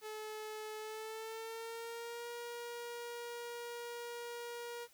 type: tone with pitch glide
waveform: sawtooth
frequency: 430.8 to 475.2 Hz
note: A4 to A#4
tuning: -37 to +33 cents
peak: -39 dBFS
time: 0.01-4.88 s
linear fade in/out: 50 ms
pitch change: +170 cents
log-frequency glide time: 0.78-2.28 s
effects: white hiss -66 dBFS RMS until 4.93 s